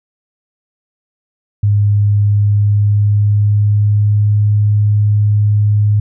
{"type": "tone with pitch glide", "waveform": "sine", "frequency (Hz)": [102.9, 104.4], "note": ["G#2", "G#2"], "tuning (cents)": [-16, 10], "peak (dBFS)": -8, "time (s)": [1.63, 6], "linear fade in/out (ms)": 5, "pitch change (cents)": 26, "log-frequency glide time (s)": [2.33, 4.42], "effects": []}